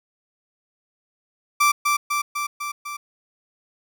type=tone with echo; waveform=30% pulse; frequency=1171 Hz; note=D6; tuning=5 cents flat; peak=-12 dBFS; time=1.6-1.72 s; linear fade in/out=10 ms; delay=250 ms; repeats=5; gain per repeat=-3 dB; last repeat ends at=2.97 s; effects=none